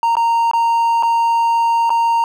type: tone with dropouts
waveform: triangle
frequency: 926 Hz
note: A#5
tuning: 12 cents flat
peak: -10 dBFS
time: 0.03-2.24 s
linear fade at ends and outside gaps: 1 ms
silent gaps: 0.154-0.168 / 0.513-0.534 / 1.026-1.032 / 1.895-1.903 s
effects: none